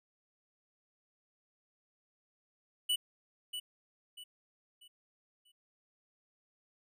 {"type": "tone with echo", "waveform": "square", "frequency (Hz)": 2960, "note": "F#7", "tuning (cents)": 0, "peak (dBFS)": -29, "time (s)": [2.89, 2.96], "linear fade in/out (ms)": 10, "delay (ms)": 640, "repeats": 4, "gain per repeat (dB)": -9, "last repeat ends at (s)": 5.52, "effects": []}